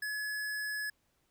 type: tone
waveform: square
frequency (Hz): 1700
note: G#6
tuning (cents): +40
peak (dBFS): -35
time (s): 0.02-0.9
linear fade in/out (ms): 5
effects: pink hiss -75 dBFS RMS until 1.3 s